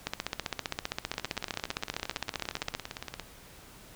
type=two click trains; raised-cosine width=0.2 ms; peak=-13 / -19 dBFS; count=42 / 37; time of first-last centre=0.07-2.75 / 1.14-3.197 s; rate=15.3 / 17.5 Hz; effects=pink hiss -52 dBFS RMS until 3.95 s